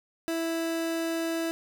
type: tone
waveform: 30% pulse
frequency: 329.5 Hz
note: E4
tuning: 1 cent flat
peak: -25 dBFS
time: 0.28-1.51 s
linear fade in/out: 0 ms
effects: none